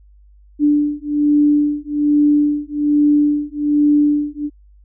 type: beating tone pair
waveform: sine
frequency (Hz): 293.7 / 294.9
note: D4 / D4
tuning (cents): 0 / +7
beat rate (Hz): 1.2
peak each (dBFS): -15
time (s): 0.59-4.5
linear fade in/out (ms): 50
effects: added 50 Hz sine -44 dBFS peak until 4.84 s